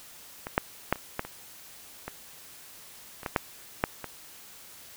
clicks, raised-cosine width 0.5 ms, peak -19 / -6 / -7 / -27 / -13 / -23 / -19 / -25 / -15 / -7 / -7 / -20 dBFS, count 12, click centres 0.469 / 0.579 / 0.926 / 0.958 / 1.194 / 1.25 / 2.08 / 3.232 / 3.262 / 3.362 / 3.839 / 4.043 s, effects white hiss -49 dBFS RMS until 4.96 s

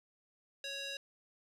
square tone with band-pass filter, 554.4 Hz, C#5, in tune, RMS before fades -42 dBFS, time 0.64-0.97 s, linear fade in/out 2 ms, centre 3800 Hz, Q 1.7, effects none

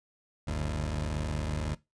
20% pulse tone pair together, 48.9 / 76.1 Hz, G1 / D#2, -4 / -38 cents, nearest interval minor sixth, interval 766 cents, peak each -30 / -27 dBFS, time 0.47-1.75 s, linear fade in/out 10 ms, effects noise-tail reverb RT60 0.2 s tail -18 dB re dry + resampled to 22050 Hz

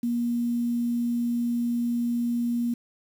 sine tone with quantisation, 237.8 Hz, A#3, 35 cents sharp, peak -23 dBFS, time 0.03-2.74 s, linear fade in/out 5 ms, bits 8, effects none

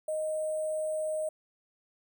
sine tone with sample-and-hold, 623 Hz, D#5, 2 cents sharp, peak -29 dBFS, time 0.08-1.29 s, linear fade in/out 5 ms, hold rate 8820 Hz, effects none

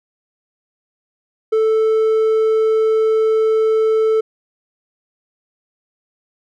sine tone with hard clipping, 440 Hz, A4, in tune, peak -13 dBFS, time 1.52-4.21 s, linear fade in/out 10 ms, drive 3 dB, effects none

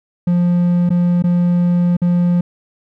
triangle tone with dropouts, 175.5 Hz, F3, 9 cents sharp, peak -9 dBFS, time 0.27-2.41 s, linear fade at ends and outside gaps 5 ms, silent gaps 0.893-0.903 / 1.224-1.239 / 1.968-2.017 s, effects none

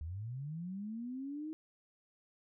sine linear sweep, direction up, 72.9 to 318.8 Hz, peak -39 dBFS, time 0.01-1.53 s, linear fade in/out 0 ms, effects none

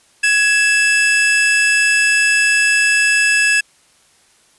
45% pulse tone pair together, 1674.7 / 2637 Hz, G#6 / E7, +14 / 0 cents, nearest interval minor sixth, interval 786 cents, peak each -14 dBFS, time 0.23-3.61 s, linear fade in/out 10 ms, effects white hiss -53 dBFS RMS until 4.58 s + resampled to 24000 Hz

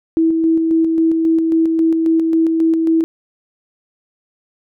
sine tone with tremolo, 325.5 Hz, E4, 22 cents flat, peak -10 dBFS, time 0.17-3.04 s, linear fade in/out 0 ms, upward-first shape square, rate 3.7 Hz, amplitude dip 30%, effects none

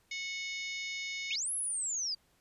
harmonic tone, 734 Hz, F#5, 14 cents flat, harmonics 3 / 4 / 5 / 6 / 7 / 8 / 9, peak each -38 / -48 / -44 / -51 / -46 / -55 / -48 dBFS, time 0.11-1.36 s, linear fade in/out 5 ms
sine linear two-way sweep, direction up then down, 2105 to 11175 to 4635 Hz, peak -32 dBFS, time 1.3-2.15 s, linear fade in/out 10 ms, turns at 1.53 s
effects pink hiss -70 dBFS RMS until 2.4 s + resampled to 32000 Hz

